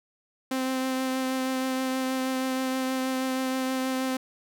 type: tone with vibrato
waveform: sawtooth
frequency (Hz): 260.7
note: C4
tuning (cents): -6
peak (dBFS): -22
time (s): 0.51-4.17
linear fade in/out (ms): 5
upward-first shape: triangle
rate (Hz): 6.3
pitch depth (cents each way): 15
effects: none